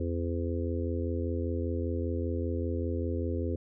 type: harmonic tone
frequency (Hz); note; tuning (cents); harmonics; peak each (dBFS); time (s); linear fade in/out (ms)
85.1; F2; -44; 1 / 3 / 4 / 5 / 6; -31 / -36 / -37 / -38 / -39; 0-3.56; 5
effects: none